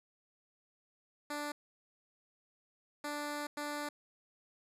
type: tone bursts at uneven times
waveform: 10% pulse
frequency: 293.7 Hz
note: D4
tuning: in tune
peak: -29 dBFS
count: 3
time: 1.3-1.52 / 3.04-3.47 / 3.57-3.89 s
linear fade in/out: 5 ms
effects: resampled to 32000 Hz